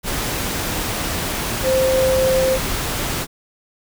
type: tone in noise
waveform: sine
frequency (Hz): 523.3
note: C5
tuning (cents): 0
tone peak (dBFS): -14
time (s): 1.63-2.59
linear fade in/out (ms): 50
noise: pink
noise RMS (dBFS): -23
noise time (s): 0.03-3.27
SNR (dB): +6
effects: none